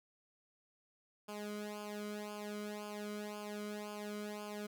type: tone with flanger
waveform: sawtooth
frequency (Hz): 208.6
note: G#3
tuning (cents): +8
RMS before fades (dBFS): -44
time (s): 1.28-4.67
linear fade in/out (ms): 10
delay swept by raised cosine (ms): 0.51 to 1.15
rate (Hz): 1.9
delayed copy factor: -1
effects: none